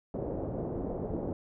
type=low-pass noise; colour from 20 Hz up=white; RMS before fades=-35 dBFS; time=0.14-1.33 s; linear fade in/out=2 ms; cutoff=560 Hz; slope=24 dB/octave; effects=none